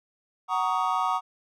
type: chord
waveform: triangle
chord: D# minor seventh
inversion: first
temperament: just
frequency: 746.7 / 933.4 / 1120.1 / 1244.5 Hz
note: F#5 / A#5 / C#6 / D#6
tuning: +16 / +2 / +18 / 0 cents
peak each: -27 dBFS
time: 0.48-1.21 s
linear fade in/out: 50 ms
effects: none